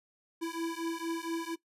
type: beating tone pair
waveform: square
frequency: 329.6 / 333.9 Hz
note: E4 / E4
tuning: 0 / +22 cents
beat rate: 4.3 Hz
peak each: -37 / -37 dBFS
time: 0.41-1.56 s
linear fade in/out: 20 ms
effects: noise-tail reverb RT60 0.1 s tail -18 dB re dry + resampled to 32000 Hz